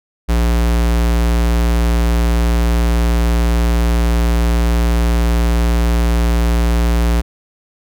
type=tone; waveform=square; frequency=58.27 Hz; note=A#1; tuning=in tune; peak=-12 dBFS; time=0.28-7.22 s; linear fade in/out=20 ms; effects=none